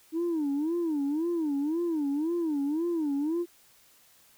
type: tone with vibrato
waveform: sine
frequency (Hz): 311.1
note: D#4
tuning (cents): 0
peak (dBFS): -24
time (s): 0.12-3.46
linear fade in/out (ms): 50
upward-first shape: sine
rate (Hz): 1.9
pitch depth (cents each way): 190
effects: tanh soft clip ceiling -24 dBFS + white hiss -60 dBFS RMS until 4.37 s